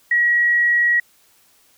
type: tone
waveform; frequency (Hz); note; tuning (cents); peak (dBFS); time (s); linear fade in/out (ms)
sine; 1911; A#6; +43; -13; 0.11-1; 5
effects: white hiss -56 dBFS RMS until 1.77 s